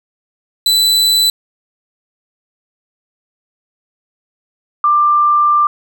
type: tone pair in turn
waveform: 40% pulse / sine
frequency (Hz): 3990 / 1186.2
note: B7 / D6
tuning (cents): +17 / +17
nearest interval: octave + major sixth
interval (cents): 2100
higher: first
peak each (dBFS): -8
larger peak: neither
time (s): 0.66-1.3 / 4.84-5.67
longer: second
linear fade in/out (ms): 2
effects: none